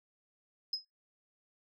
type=tone with exponential decay; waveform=sine; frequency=5090 Hz; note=D#8; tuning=39 cents sharp; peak=-27 dBFS; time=0.73-0.85 s; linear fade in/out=5 ms; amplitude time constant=25 ms; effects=noise-tail reverb RT60 0.2 s tail -26 dB re dry + tanh soft clip ceiling -25 dBFS